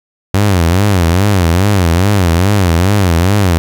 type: tone with vibrato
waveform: sawtooth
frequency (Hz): 92.5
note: F#2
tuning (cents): 0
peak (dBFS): -4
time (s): 0.34-3.58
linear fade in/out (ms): 0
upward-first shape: sine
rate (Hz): 2.4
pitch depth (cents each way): 200
effects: 7-bit